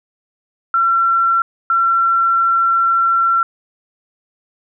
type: tone pair in turn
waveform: sine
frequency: 1357 / 1357 Hz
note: E6 / E6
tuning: +50 / +50 cents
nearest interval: unison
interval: 0 cents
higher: neither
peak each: -11 dBFS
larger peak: neither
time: 0.74-1.42 / 1.7-3.43 s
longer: second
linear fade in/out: 2 ms
effects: none